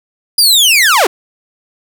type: linear sweep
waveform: sawtooth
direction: down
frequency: 4940 to 311.1 Hz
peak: -3 dBFS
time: 0.38-1.07 s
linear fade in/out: 5 ms
effects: none